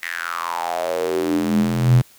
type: tone with high-pass filter sweep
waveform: square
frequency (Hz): 42.46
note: F1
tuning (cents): -48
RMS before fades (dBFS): -20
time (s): 0.02-2.02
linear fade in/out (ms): 10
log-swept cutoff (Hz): 2000 to 110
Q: 6.6
effects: white hiss -50 dBFS RMS until 2.18 s